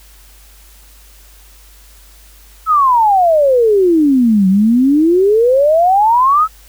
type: exponential two-way sweep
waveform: sine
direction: down then up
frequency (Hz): 1318.5 to 184.9 to 1318.5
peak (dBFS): -7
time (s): 2.66-6.48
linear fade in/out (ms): 50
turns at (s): 4.48
effects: added 50 Hz sine -41 dBFS peak until 6.68 s + white hiss -45 dBFS RMS until 6.68 s